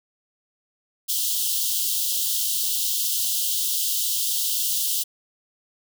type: high-pass noise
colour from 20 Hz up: white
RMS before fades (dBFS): -24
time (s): 1.08-5.04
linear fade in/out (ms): 20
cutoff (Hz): 2900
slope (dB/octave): 96
effects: none